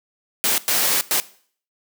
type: noise bursts at uneven times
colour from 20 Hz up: white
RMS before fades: -19 dBFS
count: 3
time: 0.44-0.58 / 0.68-1.01 / 1.11-1.2 s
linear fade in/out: 0 ms
effects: noise-tail reverb RT60 0.5 s tail -18 dB re dry + high-pass 200 Hz 12 dB/octave

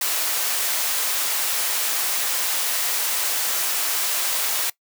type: high-pass noise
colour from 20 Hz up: white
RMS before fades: -23 dBFS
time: 0.01-4.7 s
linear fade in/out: 5 ms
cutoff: 560 Hz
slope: 12 dB/octave
effects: noise-tail reverb RT60 0.1 s tail -21 dB re dry

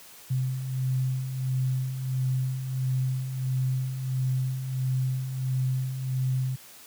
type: beating tone pair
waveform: sine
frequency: 128.6 / 130.1 Hz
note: C3 / C3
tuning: -30 / -9 cents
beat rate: 1.5 Hz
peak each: -33 / -25 dBFS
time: 0.3-6.56 s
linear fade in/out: 10 ms
effects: white hiss -49 dBFS RMS until 6.86 s + high-pass 80 Hz 12 dB/octave

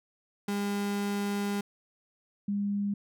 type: tone pair in turn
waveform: 35% pulse / sine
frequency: 202.4 / 202.4 Hz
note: G#3 / G#3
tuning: -44 / -44 cents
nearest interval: unison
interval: 0 cents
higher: neither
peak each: -27 dBFS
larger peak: neither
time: 0.48-1.61 / 2.48-2.94 s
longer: first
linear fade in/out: 5 ms
effects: none

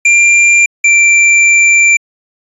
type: tone pair in turn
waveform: square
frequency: 2379 / 2354 Hz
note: D7 / D7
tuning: +22 / +3 cents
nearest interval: unison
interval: 19 cents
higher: first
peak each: -5 dBFS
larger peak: neither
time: 0.05-0.66 / 0.84-1.97 s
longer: second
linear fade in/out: 5 ms
effects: resampled to 24000 Hz

